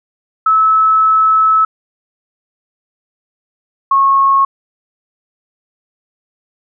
sine tone pair in turn, 1300 / 1093.2 Hz, E6 / C#6, -24 / -24 cents, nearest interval minor third, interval 300 cents, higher first, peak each -7 dBFS, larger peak neither, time 0.46-1.65 / 3.91-4.45 s, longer first, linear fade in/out 5 ms, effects none

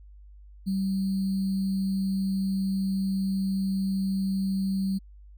sine tone with sample-and-hold, 192.6 Hz, G3, 30 cents flat, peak -24 dBFS, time 0.66-4.99 s, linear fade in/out 20 ms, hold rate 4410 Hz, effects added 50 Hz sine -46 dBFS peak until 5.37 s

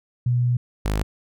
sine / sawtooth tone pair in turn, 122.4 / 51.64 Hz, B2 / G#1, -15 / -9 cents, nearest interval octave + minor third, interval 1494 cents, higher first, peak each -17 dBFS, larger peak neither, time 0.26-0.57 / 0.85-1.03 s, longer first, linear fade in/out 5 ms, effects none

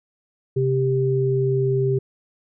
sine tone pair together, 132 / 393.5 Hz, C3 / G4, +16 / +7 cents, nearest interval octave + perfect fifth, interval 1891 cents, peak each -20 dBFS, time 0.56-1.99 s, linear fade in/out 10 ms, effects none

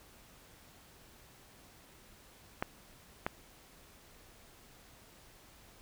clicks, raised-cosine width 0.5 ms, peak -17 dBFS, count 2, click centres 2.625 / 3.265 s, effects pink hiss -59 dBFS RMS until 5.81 s

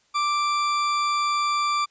40% pulse tone, 1174.7 Hz, D6, in tune, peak -20 dBFS, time 0.14-1.86 s, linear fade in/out 20 ms, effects white hiss -64 dBFS RMS until 1.9 s + resampled to 16000 Hz

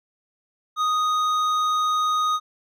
triangle tone with hard clipping, 1244.5 Hz, D#6, in tune, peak -21 dBFS, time 0.76-2.4 s, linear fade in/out 50 ms, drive 12 dB, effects none

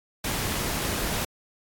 pink noise with amplitude modulation, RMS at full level -27 dBFS, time 0.24-1.25 s, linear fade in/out 5 ms, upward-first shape sine, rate 238 Hz, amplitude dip 25%, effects AAC 64 kbps

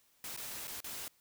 white noise with dropouts, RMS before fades -43 dBFS, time 0.24-1.08 s, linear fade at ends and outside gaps 1 ms, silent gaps 0.364-0.374 / 0.672-0.678 / 0.804-0.843 s, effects white hiss -70 dBFS RMS until 1.2 s

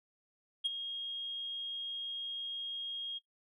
sine tone with ADSR envelope, 3257 Hz, G#7, 34 cents flat, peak -25 dBFS, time 0.64-3.19 s, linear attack 18 ms, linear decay 20 ms, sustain -12 dB, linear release 19 ms, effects noise-tail reverb RT60 0.1 s tail -17 dB re dry + tanh soft clip ceiling -27 dBFS

